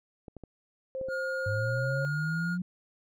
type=clicks; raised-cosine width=2 ms; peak=-30 dBFS; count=5; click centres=0.282 / 0.367 / 0.437 / 1.013 / 1.086 s
type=tone with pitch glide; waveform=sine; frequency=527 to 543.7 Hz; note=C5 to C#5; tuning=+12 to -34 cents; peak=-32 dBFS; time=0.95-2.05 s; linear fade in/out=0 ms; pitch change=+54 cents; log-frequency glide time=1.46-1.92 s
type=tone; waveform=triangle; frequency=1426 Hz; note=F6; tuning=36 cents sharp; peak=-31 dBFS; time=1.08-2.58 s; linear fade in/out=50 ms
type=linear sweep; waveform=sine; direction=up; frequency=100.3 to 182.8 Hz; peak=-29 dBFS; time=1.46-2.62 s; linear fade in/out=5 ms
effects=none